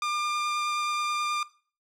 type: tone with vibrato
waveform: sawtooth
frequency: 1200 Hz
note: D6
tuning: 37 cents sharp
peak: -23 dBFS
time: 0.02-1.43 s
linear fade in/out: 2 ms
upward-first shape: sine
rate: 9.4 Hz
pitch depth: 9 cents each way
effects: noise-tail reverb RT60 0.4 s tail -18 dB re dry + low-pass 7000 Hz 12 dB/octave